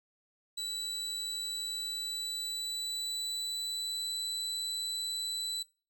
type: tone with pitch glide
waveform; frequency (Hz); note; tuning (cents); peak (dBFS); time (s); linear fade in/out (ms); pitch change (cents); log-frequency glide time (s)
35% pulse; 3951 to 3981; B7 to B7; 0 to +13; -33; 0.57-5.63; 10; +13; 1.62-4.11
effects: noise-tail reverb RT60 0.4 s tail -21 dB re dry